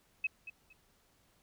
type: tone with echo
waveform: sine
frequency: 2570 Hz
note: E7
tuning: 45 cents flat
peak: -29 dBFS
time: 0.24-0.27 s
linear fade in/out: 5 ms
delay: 230 ms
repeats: 2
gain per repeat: -13 dB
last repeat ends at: 0.73 s
effects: pink hiss -70 dBFS RMS until 1.42 s